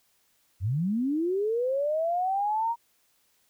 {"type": "linear sweep", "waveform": "sine", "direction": "up", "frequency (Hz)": [82.41, 947], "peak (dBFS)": -24, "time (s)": [0.6, 2.76], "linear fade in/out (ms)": 50, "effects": ["white hiss -68 dBFS RMS until 3.49 s"]}